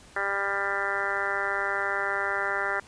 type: harmonic tone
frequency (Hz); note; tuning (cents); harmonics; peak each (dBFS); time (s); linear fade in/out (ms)
198.4; G3; +21; 2 / 3 / 4 / 5 / 6 / 7 / 8 / 9 / 10; -36 / -36 / -35 / -37 / -37 / -31 / -34 / -32 / -36; 0.16-2.8; 5
effects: pink hiss -52 dBFS RMS until 2.87 s + resampled to 22050 Hz